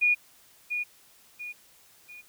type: tone with echo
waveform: sine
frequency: 2445 Hz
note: D#7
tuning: 31 cents flat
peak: -19 dBFS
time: 0.01-0.15 s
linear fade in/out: 20 ms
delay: 690 ms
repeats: 3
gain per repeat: -8 dB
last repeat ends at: 2.22 s
effects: white hiss -58 dBFS RMS until 2.28 s